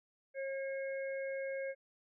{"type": "harmonic tone", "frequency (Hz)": 541, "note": "C#5", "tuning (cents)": -42, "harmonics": [1, 3, 4], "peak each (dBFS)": [-37, -48, -48], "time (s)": [0.34, 1.75], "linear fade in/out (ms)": 50, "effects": []}